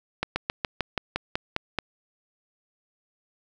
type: slowing click train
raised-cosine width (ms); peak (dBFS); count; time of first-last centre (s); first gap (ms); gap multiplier
0.3; -9; 10; 0.23-1.787; 130; 1.07
effects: none